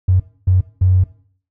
triangle tone bursts at uneven times, 92.5 Hz, F#2, in tune, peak -5 dBFS, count 3, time 0.08-0.2 / 0.47-0.61 / 0.81-1.04 s, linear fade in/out 10 ms, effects noise-tail reverb RT60 0.5 s tail -20 dB re dry + tanh soft clip ceiling -7 dBFS

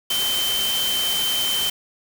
sine tone in noise, 3095 Hz, G7, 23 cents flat, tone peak -21 dBFS, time 0.1-1.7 s, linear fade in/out 5 ms, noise white, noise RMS -26 dBFS, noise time 0.1-1.7 s, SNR +2 dB, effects none

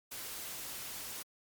white noise, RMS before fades -43 dBFS, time 0.11-1.23 s, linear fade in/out 10 ms, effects MP3 96 kbps

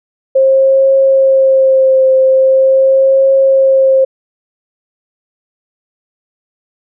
sine tone with vibrato, 532 Hz, C5, 29 cents sharp, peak -5 dBFS, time 0.35-4.05 s, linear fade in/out 10 ms, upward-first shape triangle, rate 0.42 Hz, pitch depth 24 cents each way, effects none

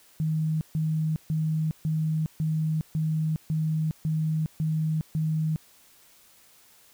sine tone bursts, 157.2 Hz, D#3, 18 cents sharp, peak -23 dBFS, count 10, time 0.2-5.56 s, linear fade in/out 0 ms, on 410 ms, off 140 ms, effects white hiss -57 dBFS RMS until 6.93 s

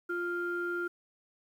sine tone pair together, 349.2 / 1396.8 Hz, F4 / F6, 0 / 0 cents, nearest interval 2 octaves, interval 2400 cents, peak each -33 / -33 dBFS, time 0.09-0.88 s, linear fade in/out 10 ms, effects tanh soft clip ceiling -24 dBFS + 10-bit

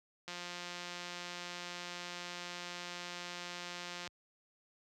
click train, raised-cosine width 0.2 ms, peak -26 dBFS, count 669, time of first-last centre 0.28-4.075 s, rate 176 Hz, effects high-pass 60 Hz 12 dB/octave

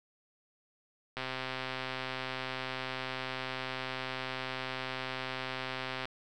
click train, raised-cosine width 0.3 ms, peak -20 dBFS, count 636, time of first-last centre 1.17-6.055 s, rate 130 Hz, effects none

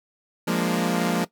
sawtooth chord, Bb dominant seventh, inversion second, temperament equal, 174.61 / 207.7 / 233.1 / 293.7 Hz, F3 / Ab3 / Bb3 / D4, 0 / 0 / 0 / 0 cents, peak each -21 / -24 / -22 / -27 dBFS, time 0.47-1.25 s, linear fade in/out 10 ms, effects noise-tail reverb RT60 0.1 s tail -17 dB re dry

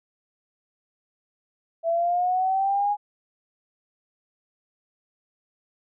sine linear sweep, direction up, 659.3 to 830.6 Hz, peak -20 dBFS, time 1.83-2.97 s, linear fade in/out 50 ms, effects none

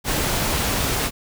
pink noise, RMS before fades -22 dBFS, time 0.04-1.11 s, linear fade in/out 50 ms, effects none

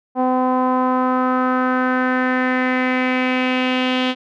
sawtooth tone with low-pass filter sweep, 255.1 Hz, C4, 44 cents flat, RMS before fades -18 dBFS, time 0.15-4.15 s, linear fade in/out 50 ms, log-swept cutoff 850 to 3200 Hz, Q 3.6, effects none

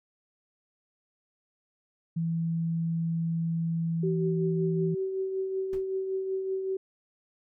sine tone, 165.5 Hz, E3, 7 cents sharp, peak -26 dBFS, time 2.16-4.95 s, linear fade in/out 10 ms
sine tone with tremolo, 381.7 Hz, G4, 46 cents flat, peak -26 dBFS, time 4.03-6.77 s, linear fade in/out 5 ms, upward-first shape triangle, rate 5.3 Hz, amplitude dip 45%
brown noise with exponential decay, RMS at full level -34 dBFS, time 5.73-5.85 s, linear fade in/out 1 ms, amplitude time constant 26 ms
effects none

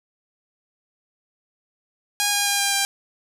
5% pulse tone with pitch steps, 819 / 812.9 / 806.8 / 800.8 / 794.8 Hz, G#5 / G#5 / G5 / G5 / G5, -24 / -37 / +50 / +37 / +24 cents, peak -7 dBFS, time 2.2-2.85 s, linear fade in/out 0 ms, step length 130 ms, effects none

